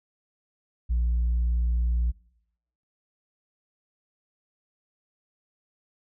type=tone with tanh clipping; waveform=sine; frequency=59 Hz; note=A#1; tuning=22 cents sharp; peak=-22 dBFS; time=0.89-2.12 s; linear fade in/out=20 ms; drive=1 dB; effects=noise-tail reverb RT60 0.8 s tail -23 dB re dry